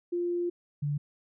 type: tone pair in turn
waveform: sine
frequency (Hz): 349.2 / 145.47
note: F4 / D3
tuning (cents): 0 / -16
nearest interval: octave + minor third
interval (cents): 1516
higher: first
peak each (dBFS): -27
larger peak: neither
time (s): 0.12-0.5 / 0.82-0.98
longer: first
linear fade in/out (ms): 10
effects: none